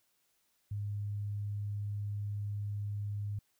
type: tone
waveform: sine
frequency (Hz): 102.7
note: G#2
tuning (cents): -19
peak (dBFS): -34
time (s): 0.71-3.39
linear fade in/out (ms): 5
effects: white hiss -75 dBFS RMS until 3.59 s